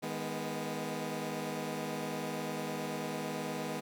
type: chord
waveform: 15% pulse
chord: G# minor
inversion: second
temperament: equal with one note detuned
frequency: 158.01 / 207.7 / 246.9 Hz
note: D#3 / G#3 / B3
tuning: +27 / 0 / 0 cents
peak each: -34 / -34 / -33 dBFS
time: 0.02-3.81 s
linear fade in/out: 20 ms
effects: none